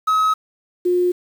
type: tone pair in turn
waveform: triangle / sine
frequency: 1277 / 357.4 Hz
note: D#6 / F4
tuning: +45 / +40 cents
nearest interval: octave + minor seventh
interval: 2205 cents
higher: first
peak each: -12 / -14 dBFS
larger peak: first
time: 0.07-0.34 / 0.85-1.12 s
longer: neither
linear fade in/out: 10 ms
effects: 7-bit